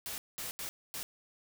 white noise bursts at uneven times, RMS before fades -40 dBFS, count 4, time 0.06-0.18 / 0.38-0.51 / 0.59-0.69 / 0.94-1.03 s, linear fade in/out 0 ms, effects none

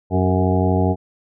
harmonic tone with a mistuned harmonic, 92.4 Hz, F#2, 2 cents flat, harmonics 1 / 2 / 3 / 4 / 5 / 7 / 8 / 9, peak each -18 / -21 / -23 / -24 / -25 / -26 / -27 / -28 dBFS, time 0.1-0.96 s, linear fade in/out 50 ms, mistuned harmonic 4, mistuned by +37 cents, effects none

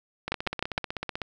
two click trains, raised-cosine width 0.3 ms, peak -10 / -15 dBFS, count 4 / 16, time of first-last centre 0.32-0.779 / 0.28-1.218 s, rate 6.54 / 16 Hz, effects none

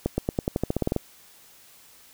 accelerating click train, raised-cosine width 2 ms, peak -10 dBFS, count 13, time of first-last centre 0.06-0.963 s, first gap 120 ms, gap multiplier 0.91, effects white hiss -53 dBFS RMS until 2.13 s

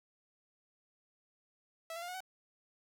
sawtooth tone with pitch steps, 656 / 678.7 / 702.3 / 726.6 / 751.8 Hz, E5 / F5 / F5 / F#5 / F#5, -9 / -50 / +10 / -32 / +27 cents, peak -37 dBFS, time 1.9-2.205 s, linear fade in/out 2 ms, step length 61 ms, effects none

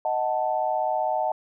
sine chord, D# diminished, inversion none, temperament equal with one note detuned, 624.4 / 740 / 880 Hz, D#5 / F#5 / A5, +6 / 0 / 0 cents, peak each -27 / -26 / -27 dBFS, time 0.05-1.32 s, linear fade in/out 2 ms, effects none

